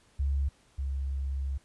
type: tone pair in turn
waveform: sine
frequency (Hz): 69.3 / 68.03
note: C#2 / C#2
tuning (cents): 0 / -32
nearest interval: unison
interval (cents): 32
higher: first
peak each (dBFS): -25 / -29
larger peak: first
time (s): 0.19-0.49 / 0.78-1.58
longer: second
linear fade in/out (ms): 10
effects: pink hiss -64 dBFS RMS until 1.64 s + resampled to 24000 Hz